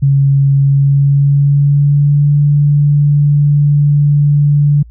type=tone with pitch glide; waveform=sine; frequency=138.59 to 145.48 Hz; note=C#3 to D3; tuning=0 to -16 cents; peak=-6 dBFS; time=0.02-4.83 s; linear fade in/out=10 ms; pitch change=+84 cents; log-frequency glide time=0.61-2.34 s; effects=added 58 Hz sine -33 dBFS peak until 4.9 s